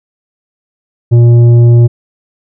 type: tone with tanh clipping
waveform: triangle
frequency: 118.7 Hz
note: A#2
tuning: 32 cents sharp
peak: -3 dBFS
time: 1.11-1.88 s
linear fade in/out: 20 ms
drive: 12 dB
effects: none